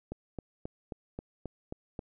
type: click train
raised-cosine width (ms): 2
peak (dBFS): -24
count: 8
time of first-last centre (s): 0.12-1.992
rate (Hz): 3.74
effects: none